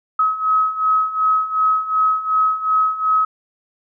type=beating tone pair; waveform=sine; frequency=1276 / 1278.7 Hz; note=D#6 / D#6; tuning=+43 / +47 cents; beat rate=2.7 Hz; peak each=-20 / -16 dBFS; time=0.19-3.25 s; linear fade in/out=5 ms; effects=none